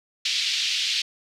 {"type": "band-pass noise", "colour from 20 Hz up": "white", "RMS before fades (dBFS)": -25, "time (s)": [0.25, 1.02], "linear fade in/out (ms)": 5, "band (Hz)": [2600, 4600], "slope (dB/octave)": 24, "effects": []}